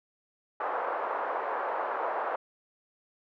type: band-pass noise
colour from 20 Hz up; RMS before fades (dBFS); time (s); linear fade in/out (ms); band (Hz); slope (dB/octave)
white; -32; 0.6-2.36; 5; 470 to 1200; 24
effects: none